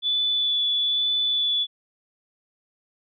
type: tone with vibrato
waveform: sine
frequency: 3462 Hz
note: A7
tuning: 29 cents flat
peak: -20 dBFS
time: 0.02-1.67 s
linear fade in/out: 50 ms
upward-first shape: sine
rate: 1.1 Hz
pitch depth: 12 cents each way
effects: none